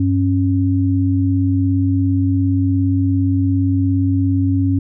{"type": "tone pair together", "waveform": "sine", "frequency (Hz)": [97.1, 274], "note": ["G2", "C#4"], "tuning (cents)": [-16, -20], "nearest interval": "octave + tritone", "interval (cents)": 1796, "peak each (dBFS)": [-15, -16], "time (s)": [0, 4.79], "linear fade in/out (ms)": 5, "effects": []}